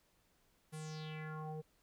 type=tone with low-pass filter sweep; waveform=square; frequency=155.56 Hz; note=D#3; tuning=in tune; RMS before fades=-45 dBFS; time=0.72-1.62 s; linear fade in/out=20 ms; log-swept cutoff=11000 to 510 Hz; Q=4.3; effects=pink hiss -74 dBFS RMS until 1.82 s